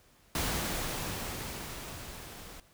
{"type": "noise with level ramp", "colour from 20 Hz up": "pink", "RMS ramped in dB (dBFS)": [-31, -48], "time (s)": [0.35, 2.6], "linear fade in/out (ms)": 2, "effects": ["pink hiss -63 dBFS RMS until 2.73 s"]}